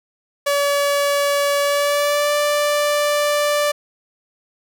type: tone with pitch glide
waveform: sawtooth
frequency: 570 to 587.4 Hz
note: C#5 to D5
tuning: +48 to 0 cents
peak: -12 dBFS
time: 0.46-3.72 s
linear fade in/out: 10 ms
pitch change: +52 cents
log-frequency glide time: 1.61-2.34 s
effects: none